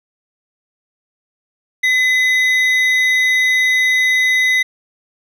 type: tone pair together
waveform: triangle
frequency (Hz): 2021 / 3775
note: B6 / A#7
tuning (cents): +39 / +21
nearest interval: major seventh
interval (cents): 1082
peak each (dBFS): -10 / -21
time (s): 1.83-4.63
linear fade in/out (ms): 10
effects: none